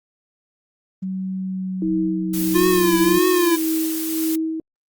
sine tone with pitch glide, 188.6 to 184.19 Hz, F#3 to F#3, +33 to -8 cents, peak -23 dBFS, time 1.02-3.19 s, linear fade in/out 10 ms, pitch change -41 cents, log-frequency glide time 1.4-2.31 s
sine tone with tremolo, 320.4 Hz, E4, 49 cents flat, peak -18 dBFS, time 1.82-4.6 s, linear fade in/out 2 ms, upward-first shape sine, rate 1.7 Hz, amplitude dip 50%
blue noise, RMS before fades -28 dBFS, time 2.33-4.36 s, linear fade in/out 10 ms
square tone with vibrato, 349.2 Hz, F4, in tune, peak -16 dBFS, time 2.54-3.57 s, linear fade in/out 20 ms, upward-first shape triangle, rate 1.7 Hz, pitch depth 93 cents each way
effects Opus 32 kbps

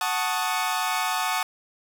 sawtooth chord, D# half-diminished seventh, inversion first, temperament equal, 740 / 880 / 1108.7 / 1244.5 Hz, F#5 / A5 / C#6 / D#6, 0 / 0 / 0 / 0 cents, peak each -25 / -25 / -27 / -26 dBFS, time 0.01-1.43 s, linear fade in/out 2 ms, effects none

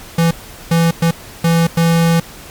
square tone bursts at uneven times, 166.8 Hz, E3, 21 cents sharp, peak -10 dBFS, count 5, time 0.18-0.31 / 0.71-0.91 / 1.02-1.11 / 1.44-1.67 / 1.77-2.2 s, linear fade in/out 5 ms, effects pink hiss -35 dBFS RMS until 2.5 s + MP3 96 kbps

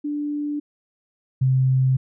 sine tone pair in turn, 293.7 / 130.83 Hz, D4 / C3, 0 / 0 cents, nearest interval octave + major second, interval 1400 cents, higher first, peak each -23 / -15 dBFS, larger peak second, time 0.04-0.6 / 1.41-1.97 s, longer neither, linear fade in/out 10 ms, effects none

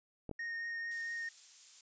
clicks, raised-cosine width 2 ms, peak -29 / -29 dBFS, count 2, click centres 0.293 / 0.313 s
triangle tone with vibrato, 1850 Hz, A#6, 14 cents flat, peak -36 dBFS, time 0.39-1.29 s, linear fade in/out 5 ms, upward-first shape triangle, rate 4.4 Hz, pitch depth 12 cents each way
violet noise, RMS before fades -47 dBFS, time 0.91-1.81 s, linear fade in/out 2 ms
effects resampled to 16000 Hz

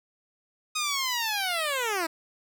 10% pulse linear sweep, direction down, 1256 to 312.3 Hz, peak -18 dBFS, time 0.75-2.07 s, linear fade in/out 10 ms, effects none

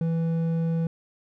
sine tone with hard clipping, 164.9 Hz, E3, 1 cent sharp, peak -24 dBFS, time 0.01-0.87 s, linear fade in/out 2 ms, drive 6 dB, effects none

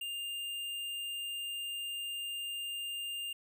triangle tone with hard clipping, 2804 Hz, F7, 6 cents sharp, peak -38 dBFS, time 0.01-3.33 s, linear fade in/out 5 ms, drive 16 dB, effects none

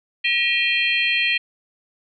sine tone cluster, 1913 / 2426 / 2673 / 3189 / 4197 Hz, A#6 / D#7 / E7 / G7 / C8, +44 / -44 / +23 / +29 / +5 cents, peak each -24 / -21 / -25 / -23 / -30 dBFS, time 0.24-1.38 s, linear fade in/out 10 ms, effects none

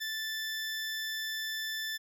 20% pulse tone, 1760 Hz, A6, in tune, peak -29 dBFS, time 0-1.98 s, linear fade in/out 20 ms, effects none

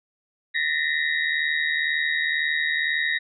sine tone cluster, 1787 / 1869 / 2020 / 3787 Hz, A6 / A#6 / B6 / A#7, +26 / +4 / +39 / +27 cents, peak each -29 / -24 / -28 / -30 dBFS, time 0.54-3.19 s, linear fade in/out 20 ms, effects none

